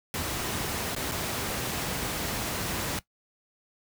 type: noise with dropouts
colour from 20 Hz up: pink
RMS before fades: -31 dBFS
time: 0.14-2.99 s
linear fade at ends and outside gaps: 1 ms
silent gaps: 0.95-0.963 / 1.114-1.118 s
effects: noise-tail reverb RT60 0.1 s tail -18 dB re dry + high-pass 60 Hz 12 dB/octave